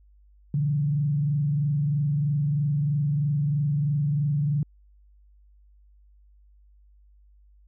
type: tone with frequency modulation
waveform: sine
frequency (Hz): 145.7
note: D3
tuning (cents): -13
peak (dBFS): -21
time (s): 0.54-4.63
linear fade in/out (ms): 2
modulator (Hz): 23.1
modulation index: 0.51
effects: added 50 Hz sine -53 dBFS peak until 7.67 s